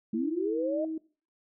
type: linear sweep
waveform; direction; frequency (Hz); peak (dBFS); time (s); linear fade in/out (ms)
sine; up; 210.1 to 637; -28; 0.13-0.85; 5
type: tone with pitch glide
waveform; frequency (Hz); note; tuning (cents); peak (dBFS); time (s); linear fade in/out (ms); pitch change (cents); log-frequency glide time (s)
sine; 329.6 to 318.9; E4 to D#4; 0 to +43; -31; 0.14-0.98; 5; -57; 0.44-0.68
effects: noise-tail reverb RT60 0.4 s tail -20 dB re dry